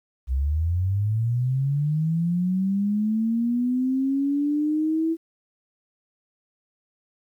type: linear sweep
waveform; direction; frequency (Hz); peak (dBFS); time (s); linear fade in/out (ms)
sine; up; 61.74 to 329.6; -20; 0.27-5.17; 50
effects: 10-bit